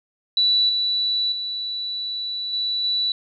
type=tone with level steps; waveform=sine; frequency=3951 Hz; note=B7; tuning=in tune; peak=-15 / -19 / -25 / -21 / -19 dBFS; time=0.37-3.12 s; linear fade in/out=2 ms; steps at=0.69 / 1.32 / 2.53 / 2.84 s; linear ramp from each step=2 ms; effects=none